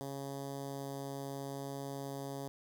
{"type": "tone with notch filter", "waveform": "10% pulse", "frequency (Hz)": 138.4, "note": "C#3", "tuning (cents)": -2, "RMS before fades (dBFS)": -42, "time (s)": [0.01, 2.48], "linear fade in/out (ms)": 0, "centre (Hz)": 2300, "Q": 0.66, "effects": []}